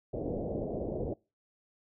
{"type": "low-pass noise", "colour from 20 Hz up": "white", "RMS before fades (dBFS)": -35, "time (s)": [0.13, 1.14], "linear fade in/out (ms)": 10, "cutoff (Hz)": 630, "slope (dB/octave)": 48, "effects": ["noise-tail reverb RT60 0.3 s tail -25 dB re dry"]}